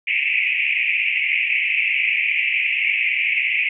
pink band-pass noise, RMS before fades -20 dBFS, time 0.07-3.69 s, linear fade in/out 5 ms, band 2100 to 2700 Hz, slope 96 dB/octave, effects none

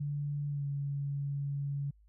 sine tone with pitch glide, 144.8 to 141.17 Hz, D3 to C#3, -24 to +32 cents, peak -32 dBFS, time 0-1.91 s, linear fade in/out 10 ms, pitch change -44 cents, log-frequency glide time 0.49-0.65 s, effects added 52 Hz sine -59 dBFS peak until 2.08 s

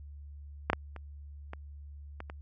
clicks, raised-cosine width 0.5 ms, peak -10 / -11 / -29 / -25 / -25 / -27 dBFS, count 6, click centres 0.7 / 0.732 / 0.963 / 1.534 / 2.204 / 2.299 s, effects added 72 Hz sine -44 dBFS peak until 2.41 s

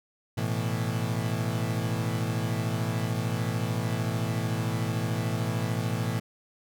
35% pulse chord, A suspended second, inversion none, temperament equal, 110 / 123.47 / 164.81 Hz, A2 / B2 / E3, 0 / 0 / 0 cents, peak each -28 / -30 / -31 dBFS, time 0.37-6.2 s, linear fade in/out 10 ms, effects none

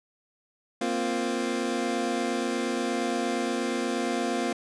25% pulse chord, Bb suspended second, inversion none, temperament equal, 233.1 / 261.6 / 349.2 Hz, Bb3 / C4 / F4, 0 / 0 / 0 cents, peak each -27 dBFS, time 0.81-4.53 s, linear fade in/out 5 ms, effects resampled to 22050 Hz

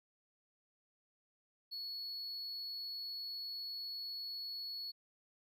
triangle tone, 4384 Hz, C#8, 20 cents flat, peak -40 dBFS, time 1.71-4.92 s, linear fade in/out 20 ms, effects none

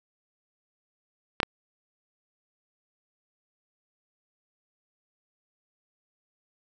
clicks, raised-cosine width 0.3 ms, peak -6 dBFS, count 2, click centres 1.402 / 1.431 s, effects none

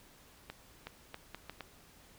accelerating click train, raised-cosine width 0.3 ms, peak -26 dBFS, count 6, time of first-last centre 0.5-1.607 s, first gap 370 ms, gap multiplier 0.74, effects pink hiss -60 dBFS RMS until 2.18 s

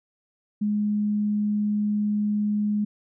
sine tone, 208.7 Hz, G#3, 9 cents sharp, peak -21 dBFS, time 0.61-2.85 s, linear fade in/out 10 ms, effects none

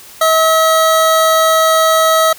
square tone pair together, 643 / 1286 Hz, E5 / E6, -43 / -43 cents, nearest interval octave, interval 1200 cents, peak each -12 dBFS, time 0.21-2.33 s, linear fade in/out 5 ms, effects white hiss -37 dBFS RMS until 2.38 s

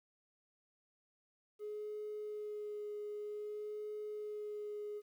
triangle tone with vibrato, 420 Hz, G#4, 19 cents sharp, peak -37 dBFS, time 1.59-5.02 s, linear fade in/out 50 ms, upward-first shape sine, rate 0.53 Hz, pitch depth 12 cents each way, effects tanh soft clip ceiling -38 dBFS + 12-bit

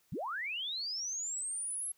sine linear sweep, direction up, 91.2 to 11180 Hz, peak -35 dBFS, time 0.12-1.92 s, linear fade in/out 5 ms, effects white hiss -71 dBFS RMS until 1.97 s

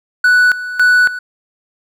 triangle tone with tremolo, 1482 Hz, F#6, 2 cents sharp, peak -5 dBFS, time 0.24-1.19 s, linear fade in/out 5 ms, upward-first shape square, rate 1.8 Hz, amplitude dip 80%, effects none

